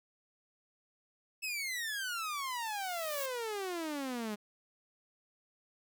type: exponential sweep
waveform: sawtooth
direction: down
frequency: 2637 to 203.8 Hz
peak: -32 dBFS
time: 1.42-4.36 s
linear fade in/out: 20 ms
type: noise with exponential growth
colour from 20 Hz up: blue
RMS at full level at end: -39 dBFS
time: 2.01-3.26 s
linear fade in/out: 5 ms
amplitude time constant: 270 ms
effects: none